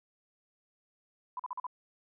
sine tone bursts, 1000 Hz, B5, 21 cents sharp, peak -34 dBFS, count 5, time 1.37-1.667 s, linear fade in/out 2 ms, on 25 ms, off 43 ms, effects none

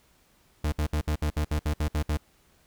40% pulse tone bursts, 75.7 Hz, D#2, 47 cents flat, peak -23 dBFS, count 11, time 0.64-2.172 s, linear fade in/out 5 ms, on 82 ms, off 63 ms, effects pink hiss -63 dBFS RMS until 2.66 s

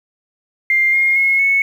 sine tone with pitch steps, 2100 / 2134 / 2169 / 2204 Hz, C7 / C7 / C#7 / C#7, +6 / +34 / -38 / -11 cents, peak -11 dBFS, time 0.7-1.62 s, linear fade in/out 2 ms, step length 230 ms, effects 7-bit

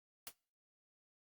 white noise with exponential decay, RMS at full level -41 dBFS, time 0.27-0.34 s, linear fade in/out 0 ms, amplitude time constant 15 ms, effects noise-tail reverb RT60 0.5 s tail -26 dB re dry + Opus 48 kbps

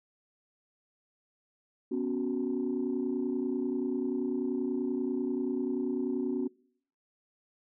sine chord, B suspended second, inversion none, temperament equal, 246.9 / 277.2 / 370 Hz, B3 / C#4 / F#4, 0 / 0 / 0 cents, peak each -32 dBFS, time 1.91-6.48 s, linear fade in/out 10 ms, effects noise-tail reverb RT60 0.6 s tail -24 dB re dry + tanh soft clip ceiling -22 dBFS

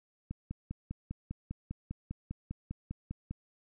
click train, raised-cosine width 5 ms, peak -25 dBFS, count 16, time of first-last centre 0.31-3.31 s, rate 5 Hz, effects none

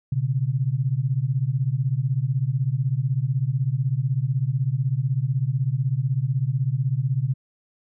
sine beating tone pair, 123.47 / 139.47 Hz, B2 / C#3, 0 / +11 cents, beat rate 16 Hz, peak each -23 dBFS, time 0.12-7.34 s, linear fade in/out 5 ms, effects none

